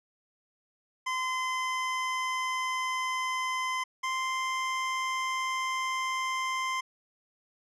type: tone pair in turn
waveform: 25% pulse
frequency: 1030 / 1042.6 Hz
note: C6 / C6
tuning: -28 / -6 cents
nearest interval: unison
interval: 22 cents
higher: second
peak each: -25 dBFS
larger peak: neither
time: 1.06-3.84 / 4.03-6.81 s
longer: neither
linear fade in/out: 10 ms
effects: low-pass 7000 Hz 12 dB/octave